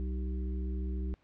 harmonic tone with a mistuned harmonic, 64 Hz, C2, 38 cents flat, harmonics 1 / 3 / 5 / 6, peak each -32 / -42 / -46 / -48 dBFS, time 0-1.14 s, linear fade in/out 0 ms, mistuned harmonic 5, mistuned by -58 cents, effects pink hiss -69 dBFS RMS until 1.23 s + low-pass 3000 Hz 12 dB/octave

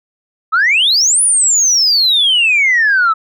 sine exponential two-way sweep, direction up then down, 1244.5 to 10010 to 1276 Hz, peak -7 dBFS, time 0.52-3.14 s, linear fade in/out 20 ms, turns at 1.22 s, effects tanh soft clip ceiling -5 dBFS

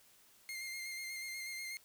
sawtooth tone with vibrato, 2115 Hz, C7, 18 cents sharp, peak -38 dBFS, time 0.49-1.77 s, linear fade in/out 0 ms, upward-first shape square, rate 8.2 Hz, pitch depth 19 cents each way, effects white hiss -65 dBFS RMS until 1.84 s

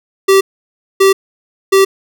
square tone bursts, 388 Hz, G4, 18 cents flat, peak -6 dBFS, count 3, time 0.28-1.85 s, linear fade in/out 10 ms, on 130 ms, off 590 ms, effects none

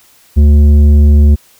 sine tone with tanh clipping, 73.42 Hz, D2, in tune, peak -4 dBFS, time 0.36-1.36 s, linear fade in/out 20 ms, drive 9 dB, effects white hiss -46 dBFS RMS until 1.59 s

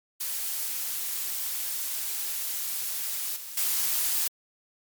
blue noise with level steps, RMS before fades -31 / -39 / -26 dBFS, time 0.2-4.28 s, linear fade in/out 10 ms, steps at 3.36 / 3.57 s, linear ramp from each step 5 ms, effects MP3 96 kbps

